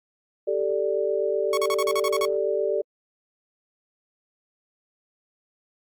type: chord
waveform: sine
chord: G suspended second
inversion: none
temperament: equal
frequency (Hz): 392 / 440 / 587.3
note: G4 / A4 / D5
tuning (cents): 0 / 0 / 0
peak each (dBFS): -26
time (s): 0.47-2.82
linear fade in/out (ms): 10
type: tone bursts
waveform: sawtooth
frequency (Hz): 1108.7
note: C#6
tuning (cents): 0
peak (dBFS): -21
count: 9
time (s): 1.53-2.253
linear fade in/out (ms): 2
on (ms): 43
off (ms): 42
effects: AAC 64 kbps